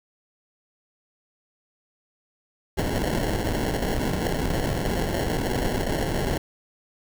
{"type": "noise with sample-and-hold", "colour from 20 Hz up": "pink", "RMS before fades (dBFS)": -25, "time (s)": [2.77, 6.38], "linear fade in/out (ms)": 10, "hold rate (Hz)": 1225, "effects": []}